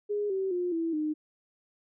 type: tone with pitch steps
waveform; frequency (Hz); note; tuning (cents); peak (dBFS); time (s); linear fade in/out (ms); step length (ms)
sine; 413.4 / 383.5 / 355.8 / 330 / 306.1; G#4 / G4 / F4 / E4 / D#4; -8 / -38 / +32 / +2 / -28; -27; 0.09-1.14; 20; 210
effects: none